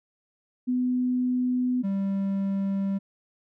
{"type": "tone pair in turn", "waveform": ["sine", "triangle"], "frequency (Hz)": [250.5, 195.97], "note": ["B3", "G3"], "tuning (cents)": [25, 0], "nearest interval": "major third", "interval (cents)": 425, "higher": "first", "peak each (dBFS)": -22, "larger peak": "neither", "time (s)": [[0.67, 1.83], [1.83, 2.99]], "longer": "neither", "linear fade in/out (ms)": 20, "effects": []}